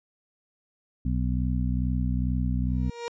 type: harmonic tone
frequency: 62.3 Hz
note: B1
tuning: 16 cents sharp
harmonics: 1 / 2 / 3 / 4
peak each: -26 / -29 / -31 / -32 dBFS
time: 1.05-2.9 s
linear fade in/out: 5 ms
type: tone with exponential growth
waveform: 30% pulse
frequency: 472 Hz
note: A#4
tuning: 22 cents sharp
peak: -26 dBFS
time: 2.66-3.08 s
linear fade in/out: 0 ms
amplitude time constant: 91 ms
effects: resampled to 16000 Hz